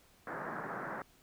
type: band-pass noise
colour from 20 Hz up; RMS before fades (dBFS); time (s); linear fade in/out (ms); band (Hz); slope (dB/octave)
white; -41; 0.27-1.02; 2; 130 to 1700; 48
effects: pink hiss -65 dBFS RMS until 1.22 s